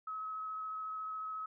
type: tone with vibrato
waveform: sine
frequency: 1282 Hz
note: E6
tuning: 49 cents flat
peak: -38 dBFS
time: 0.07-1.46 s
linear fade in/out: 5 ms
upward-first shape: sine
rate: 14 Hz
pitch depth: 9 cents each way
effects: none